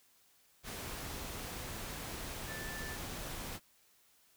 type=tone in noise; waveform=sine; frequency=1760 Hz; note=A6; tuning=in tune; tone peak=-45 dBFS; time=2.46-2.98 s; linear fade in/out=50 ms; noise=pink; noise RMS=-43 dBFS; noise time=0.63-3.6 s; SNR=-5 dB; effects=white hiss -68 dBFS RMS until 4.36 s